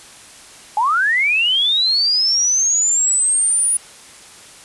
sine linear sweep, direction up, 811 to 9780 Hz, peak -13 dBFS, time 0.77-3.77 s, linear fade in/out 2 ms, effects white hiss -41 dBFS RMS until 4.64 s + resampled to 24000 Hz

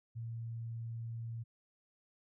sine tone, 115.1 Hz, A#2, 22 cents flat, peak -39 dBFS, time 0.15-1.44 s, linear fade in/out 20 ms, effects none

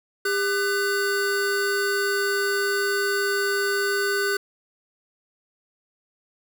square tone pair together, 400.3 / 1500 Hz, G4 / F#6, +36 / +23 cents, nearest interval octave + major seventh, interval 2287 cents, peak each -25 dBFS, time 0.25-4.37 s, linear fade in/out 5 ms, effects none

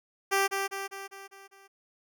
10% pulse tone with echo, 392 Hz, G4, in tune, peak -15 dBFS, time 0.31-0.48 s, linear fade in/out 20 ms, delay 200 ms, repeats 6, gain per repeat -5 dB, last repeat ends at 1.68 s, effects none

